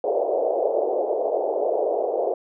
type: band-pass noise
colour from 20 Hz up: pink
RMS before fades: -23 dBFS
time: 0.04-2.34 s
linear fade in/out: 2 ms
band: 400 to 710 Hz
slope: 48 dB/octave
effects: none